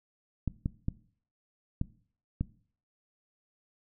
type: clicks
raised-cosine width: 5 ms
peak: -17 dBFS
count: 5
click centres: 0.477 / 0.659 / 0.884 / 1.814 / 2.41 s
effects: noise-tail reverb RT60 0.5 s tail -19 dB re dry